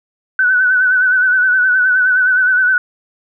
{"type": "tone with vibrato", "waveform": "sine", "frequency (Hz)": 1500, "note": "F#6", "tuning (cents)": 23, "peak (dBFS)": -9, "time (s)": [0.39, 2.78], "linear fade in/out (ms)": 2, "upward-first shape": "sine", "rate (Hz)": 9.6, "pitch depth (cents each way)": 49, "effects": []}